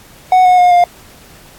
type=tone with pitch steps; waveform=triangle; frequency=740 / 728.1 / 716.4 / 705 Hz; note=F#5 / F#5 / F5 / F5; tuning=0 / -28 / +44 / +16 cents; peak=-3 dBFS; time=0.32-0.84 s; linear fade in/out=2 ms; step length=130 ms; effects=pink hiss -41 dBFS RMS until 1.58 s + AAC 64 kbps